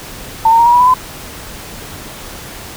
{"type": "tone with pitch steps", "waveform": "sine", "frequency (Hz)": [897, 915.8, 935.1, 954.7, 974.8, 995.3, 1016.2], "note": ["A5", "A#5", "A#5", "A#5", "B5", "B5", "B5"], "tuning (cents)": [33, -31, 5, 41, -23, 13, 49], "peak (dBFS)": -5, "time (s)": [0.45, 0.94], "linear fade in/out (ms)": 5, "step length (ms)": 70, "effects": ["pink hiss -30 dBFS RMS until 2.76 s"]}